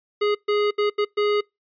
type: tone bursts at uneven times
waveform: square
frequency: 415.3 Hz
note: G#4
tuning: in tune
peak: -19 dBFS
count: 5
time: 0.21-0.35 / 0.48-0.71 / 0.78-0.9 / 0.98-1.05 / 1.17-1.41 s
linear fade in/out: 10 ms
effects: noise-tail reverb RT60 0.2 s tail -26 dB re dry + resampled to 11025 Hz